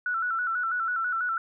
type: tone with vibrato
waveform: sine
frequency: 1404 Hz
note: F6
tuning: 9 cents sharp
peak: -25 dBFS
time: 0.06-1.38 s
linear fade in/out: 2 ms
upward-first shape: square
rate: 6.1 Hz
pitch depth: 79 cents each way
effects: none